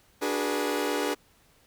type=chord; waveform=sawtooth; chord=G# half-diminished seventh; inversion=second; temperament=equal with one note detuned; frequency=293.7 / 370 / 415.3 / 484.6 Hz; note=D4 / F#4 / G#4 / B4; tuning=0 / 0 / 0 / -33 cents; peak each=-27 / -31 / -27 / -28 dBFS; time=0.21-1.15 s; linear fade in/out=20 ms; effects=pink hiss -62 dBFS RMS until 1.66 s